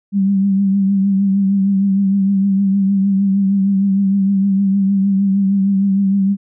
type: tone with vibrato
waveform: sine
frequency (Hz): 196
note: G3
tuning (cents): 0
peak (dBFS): -11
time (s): 0.12-6.37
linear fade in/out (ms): 50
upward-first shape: triangle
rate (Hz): 6.5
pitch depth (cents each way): 48
effects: none